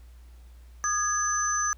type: tone cluster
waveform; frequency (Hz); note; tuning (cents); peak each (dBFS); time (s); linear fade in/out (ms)
sine; 1227 / 1669 / 6070; D#6 / G#6 / F#8; -25 / +8 / +43; -28 / -31 / -27; 0.84-1.73; 0
effects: added 60 Hz sine -46 dBFS peak until 1.77 s + pink hiss -63 dBFS RMS until 1.77 s